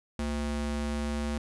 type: ring-modulated tone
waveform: square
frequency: 145.4 Hz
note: D3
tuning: 17 cents flat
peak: -27 dBFS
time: 0.19-1.38 s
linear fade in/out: 2 ms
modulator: 79.7 Hz
effects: resampled to 24000 Hz + 11-bit